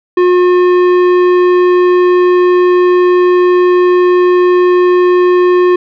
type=tone with tanh clipping; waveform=sine; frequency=359.4 Hz; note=F4; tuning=50 cents sharp; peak=-7 dBFS; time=0.17-5.76 s; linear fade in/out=5 ms; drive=13 dB; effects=none